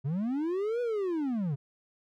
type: linear two-way sweep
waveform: triangle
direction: up then down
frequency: 127.1 to 493.9 to 128 Hz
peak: -26 dBFS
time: 0.04-1.56 s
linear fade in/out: 20 ms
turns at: 0.81 s
effects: none